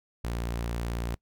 sawtooth tone, 58.27 Hz, A#1, in tune, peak -26 dBFS, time 0.24-1.15 s, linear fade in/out 5 ms, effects noise-tail reverb RT60 0.1 s tail -23 dB re dry

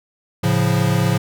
square chord, A augmented, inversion none, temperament equal, 110 / 138.59 / 174.61 Hz, A2 / C#3 / E#3, 0 / 0 / 0 cents, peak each -20 dBFS, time 0.43-1.18 s, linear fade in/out 10 ms, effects none

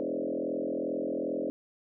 sine tone with frequency modulation, 416.2 Hz, G#4, 4 cents sharp, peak -29 dBFS, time 0-1.5 s, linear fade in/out 0 ms, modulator 42.5 Hz, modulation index 4.1, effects none

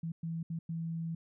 sine tone bursts at uneven times, 164.81 Hz, E3, in tune, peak -34 dBFS, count 4, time 0.03-0.12 / 0.23-0.43 / 0.5-0.59 / 0.69-1.15 s, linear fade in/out 5 ms, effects none

